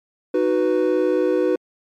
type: chord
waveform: triangle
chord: B major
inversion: first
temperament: equal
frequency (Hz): 311.1 / 370 / 493.9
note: D#4 / F#4 / B4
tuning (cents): 0 / 0 / 0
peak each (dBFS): -20 / -18 / -18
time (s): 0.34-1.56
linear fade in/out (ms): 5
effects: MP3 96 kbps